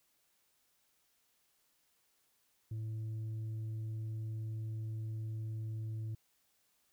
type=tone with tanh clipping; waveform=sine; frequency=110.1 Hz; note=A2; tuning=2 cents sharp; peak=-38 dBFS; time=2.71-6.15 s; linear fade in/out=5 ms; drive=3 dB; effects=white hiss -75 dBFS RMS until 6.92 s

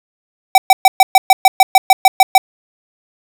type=tone bursts; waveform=square; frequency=766 Hz; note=G5; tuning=40 cents flat; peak=-3 dBFS; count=13; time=0.55-2.38 s; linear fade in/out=2 ms; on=30 ms; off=120 ms; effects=none

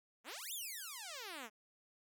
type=exponential two-way sweep; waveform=5% pulse; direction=up then down; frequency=203.1 to 3729 to 203.1 Hz; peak=-34 dBFS; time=0.24-1.5 s; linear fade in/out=50 ms; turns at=0.53 s; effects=none

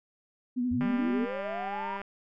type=tone with vibrato; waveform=sine; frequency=246.9 Hz; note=B3; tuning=in tune; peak=-26 dBFS; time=0.56-1.26 s; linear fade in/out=20 ms; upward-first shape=sine; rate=12 Hz; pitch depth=43 cents each way
type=linear sweep; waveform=sine; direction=up; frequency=73.42 to 987.8 Hz; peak=-33 dBFS; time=0.71-1.97 s; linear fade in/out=5 ms
type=click train; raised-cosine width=0.5 ms; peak=-24 dBFS; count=241; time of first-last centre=0.81-2.016 s; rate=199 Hz
effects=none

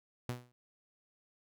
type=tone with exponential decay; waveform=sawtooth; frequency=122.7 Hz; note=B2; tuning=11 cents flat; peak=-29 dBFS; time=0.29-0.52 s; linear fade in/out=0 ms; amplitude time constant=50 ms; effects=none

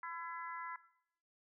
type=harmonic tone; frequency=336.1 Hz; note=E4; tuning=34 cents sharp; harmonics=3 / 4 / 5 / 6; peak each=-45 / -47 / -49 / -51 dBFS; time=0.03-0.76 s; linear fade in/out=2 ms; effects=noise-tail reverb RT60 0.7 s tail -17 dB re dry

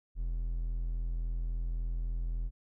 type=tone; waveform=triangle; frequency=41.8 Hz; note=E1; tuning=25 cents sharp; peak=-29 dBFS; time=0.15-2.51 s; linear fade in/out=50 ms; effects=none

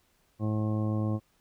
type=harmonic tone; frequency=107.6 Hz; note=A2; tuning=38 cents flat; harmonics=1 / 2 / 3 / 4 / 5 / 6 / 7 / 8 / 10; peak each=-28 / -32 / -35 / -47 / -40 / -47 / -47 / -54 / -45 dBFS; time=0.39-1.2 s; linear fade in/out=50 ms; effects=pink hiss -69 dBFS RMS until 1.4 s

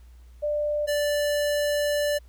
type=tone pair in turn; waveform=sine / square; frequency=593 / 585.9 Hz; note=D5 / D5; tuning=+17 / -4 cents; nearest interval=unison; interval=21 cents; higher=first; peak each=-23 dBFS; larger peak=neither; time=0.42-0.87 / 0.87-2.19 s; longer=second; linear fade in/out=20 ms; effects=added 60 Hz sine -46 dBFS peak until 2.28 s + pink hiss -64 dBFS RMS until 2.28 s

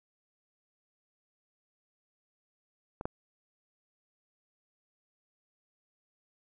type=clicks; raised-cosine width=1 ms; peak=-24 / -18 dBFS; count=2; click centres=3.011 / 3.055 s; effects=none

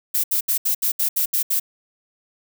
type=noise bursts; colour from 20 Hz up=violet; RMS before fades=-20 dBFS; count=9; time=0.14-1.599 s; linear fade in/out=10 ms; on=99 ms; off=71 ms; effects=none

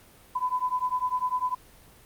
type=beating tone pair; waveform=sine; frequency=1000 / 1010 Hz; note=B5 / B5; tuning=+21 / +39 cents; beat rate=10 Hz; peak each=-28 dBFS; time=0.35-1.55 s; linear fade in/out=10 ms; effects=pink hiss -54 dBFS RMS until 2.05 s + Opus 32 kbps

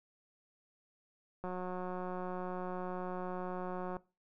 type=click train; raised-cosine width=1 ms; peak=-27 dBFS; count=461; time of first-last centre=1.44-3.967 s; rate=182 Hz; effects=noise-tail reverb RT60 0.3 s tail -21 dB re dry

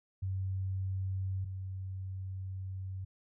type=tone pair in turn; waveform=sine; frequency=95.1 / 94.73 Hz; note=F#2 / F#2; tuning=+48 / +41 cents; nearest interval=unison; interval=7 cents; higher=first; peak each=-32 / -37 dBFS; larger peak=first; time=0.22-1.45 / 1.45-3.05 s; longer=second; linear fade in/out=10 ms; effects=none

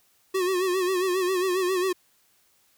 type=tone with vibrato; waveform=square; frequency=368.9 Hz; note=F#4; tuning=5 cents flat; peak=-23 dBFS; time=0.34-1.93 s; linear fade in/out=10 ms; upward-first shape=sine; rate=7.4 Hz; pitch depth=73 cents each way; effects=white hiss -64 dBFS RMS until 2.77 s

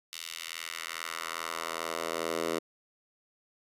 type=tone with high-pass filter sweep; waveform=10% pulse; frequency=82.41 Hz; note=E2; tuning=in tune; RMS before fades=-36 dBFS; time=0.13-2.59 s; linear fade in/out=0 ms; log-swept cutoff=3300 to 390 Hz; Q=1.2; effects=resampled to 32000 Hz

